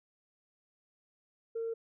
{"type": "tone", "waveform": "sine", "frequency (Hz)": 456.2, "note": "A#4", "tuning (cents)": -37, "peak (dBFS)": -32, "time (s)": [1.55, 1.74], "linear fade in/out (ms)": 10, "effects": ["tanh soft clip ceiling -29 dBFS"]}